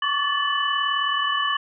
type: tone cluster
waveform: sine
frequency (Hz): 1114 / 1153 / 1742 / 2978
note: C#6 / D6 / A6 / F#7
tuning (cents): +8 / -32 / -18 / +11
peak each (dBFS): -26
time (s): 0.02-1.57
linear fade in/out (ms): 5
effects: none